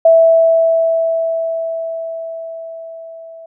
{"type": "tone with level ramp", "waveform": "sine", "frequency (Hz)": 657, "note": "E5", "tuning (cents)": -6, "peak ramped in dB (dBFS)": [-4, -32], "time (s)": [0.05, 3.46], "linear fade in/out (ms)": 5, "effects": []}